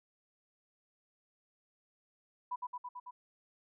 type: tone with echo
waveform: sine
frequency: 987.8 Hz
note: B5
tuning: in tune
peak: -34 dBFS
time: 2.51-2.56 s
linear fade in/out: 10 ms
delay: 110 ms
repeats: 5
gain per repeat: -2 dB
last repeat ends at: 3.11 s
effects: none